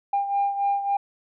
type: beating tone pair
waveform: sine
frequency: 800 / 803.6 Hz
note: G5 / G5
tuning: +35 / +43 cents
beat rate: 3.6 Hz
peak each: -21 / -27 dBFS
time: 0.13-0.97 s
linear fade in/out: 5 ms
effects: tanh soft clip ceiling -16 dBFS